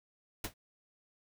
pink noise with exponential decay, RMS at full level -31 dBFS, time 0.44-0.54 s, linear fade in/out 5 ms, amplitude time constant 20 ms, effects none

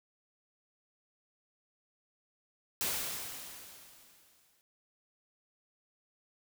white noise with exponential decay, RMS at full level -32 dBFS, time 2.81-4.61 s, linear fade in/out 0 ms, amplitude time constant 390 ms, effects none

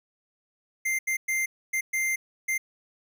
square tone bursts at uneven times, 2093 Hz, C7, in tune, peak -25 dBFS, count 6, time 0.85-0.99 / 1.07-1.17 / 1.28-1.46 / 1.73-1.81 / 1.93-2.16 / 2.48-2.58 s, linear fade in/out 10 ms, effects none

